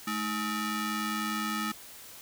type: ring-modulated tone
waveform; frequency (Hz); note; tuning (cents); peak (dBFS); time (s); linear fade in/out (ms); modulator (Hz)
sawtooth; 530; C5; +22; -23; 0.07-1.72; 5; 745
effects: white hiss -48 dBFS RMS until 2.21 s